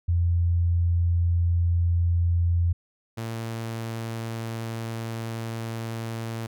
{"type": "tone pair in turn", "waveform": ["sine", "sawtooth"], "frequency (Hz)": [86, 113.84], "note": ["F2", "A#2"], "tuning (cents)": [-26, -41], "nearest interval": "perfect fourth", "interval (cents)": 485, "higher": "second", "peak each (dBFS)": [-19, -26], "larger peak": "first", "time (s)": [[0.08, 2.73], [3.17, 6.47]], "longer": "second", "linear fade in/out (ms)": 10, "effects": []}